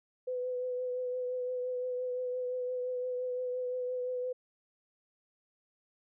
sine tone with vibrato, 501 Hz, B4, 25 cents sharp, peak -32 dBFS, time 0.27-4.33 s, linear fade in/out 10 ms, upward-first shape triangle, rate 5.8 Hz, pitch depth 25 cents each way, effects none

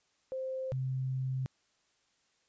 sine tone pair in turn, 523.3 / 130.82 Hz, C5 / C3, 0 / 0 cents, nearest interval 2 octaves, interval 2400 cents, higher first, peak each -34 / -31 dBFS, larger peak second, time 0.32-0.72 / 0.72-1.46 s, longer second, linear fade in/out 0 ms, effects white hiss -73 dBFS RMS until 2.48 s + resampled to 16000 Hz

